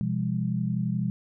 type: tone cluster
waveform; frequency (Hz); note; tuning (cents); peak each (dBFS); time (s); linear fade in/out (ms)
sine; 125.7 / 170.5 / 202; B2 / F3 / G#3; +31 / -41 / -48; -29; 0.01-1.1; 0
effects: none